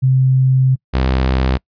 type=tone pair in turn; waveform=sine / sawtooth; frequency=130.81 / 64.92 Hz; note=C3 / C2; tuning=0 / -13 cents; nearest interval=octave; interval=1213 cents; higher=first; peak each=-9 dBFS; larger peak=neither; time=0.02-0.76 / 0.93-1.58 s; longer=first; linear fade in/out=20 ms; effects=noise-tail reverb RT60 0.1 s tail -26 dB re dry + resampled to 11025 Hz